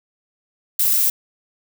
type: noise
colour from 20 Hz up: violet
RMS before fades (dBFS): -17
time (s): 0.79-1.1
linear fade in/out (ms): 5
effects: none